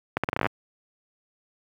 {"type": "accelerating click train", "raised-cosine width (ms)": 0.5, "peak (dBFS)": -8, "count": 11, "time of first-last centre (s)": [0.17, 0.465], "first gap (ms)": 66, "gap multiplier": 0.8, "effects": ["high-pass 80 Hz 12 dB/octave", "8-bit"]}